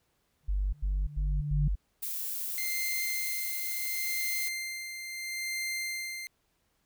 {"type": "tone with exponential growth", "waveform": "sine", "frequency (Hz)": 146.83, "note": "D3", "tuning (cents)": 0, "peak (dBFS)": -24, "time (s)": [0.43, 1.68], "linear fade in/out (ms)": 5, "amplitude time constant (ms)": 270}
{"type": "tone bursts", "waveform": "sine", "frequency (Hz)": 48.72, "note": "G1", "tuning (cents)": -10, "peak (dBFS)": -26, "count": 4, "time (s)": [0.48, 1.756], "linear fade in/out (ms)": 10, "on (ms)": 250, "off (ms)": 92}
{"type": "noise", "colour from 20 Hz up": "violet", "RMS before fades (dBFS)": -35, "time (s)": [2.02, 4.49], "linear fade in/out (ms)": 10}
{"type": "tone with tremolo", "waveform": "sawtooth", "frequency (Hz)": 2093, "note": "C7", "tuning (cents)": 0, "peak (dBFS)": -28, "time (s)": [2.58, 6.27], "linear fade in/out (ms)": 0, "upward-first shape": "sine", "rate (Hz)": 0.73, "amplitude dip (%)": 55}
{"effects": ["pink hiss -74 dBFS RMS until 6.85 s"]}